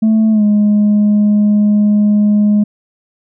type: tone with pitch glide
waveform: sine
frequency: 219.4 to 208.3 Hz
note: A3 to G#3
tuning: -5 to +5 cents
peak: -5 dBFS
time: 0.02-2.64 s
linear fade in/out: 10 ms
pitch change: -90 cents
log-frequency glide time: 0.31-0.43 s
effects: tanh soft clip ceiling -6 dBFS